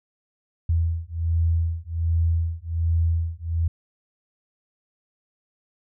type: beating tone pair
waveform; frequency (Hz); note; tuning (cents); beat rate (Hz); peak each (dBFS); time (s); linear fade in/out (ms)
sine; 82.41 / 83.71; E2 / E2; 0 / +27; 1.3; -23 / -23; 0.69-3.68; 5
effects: none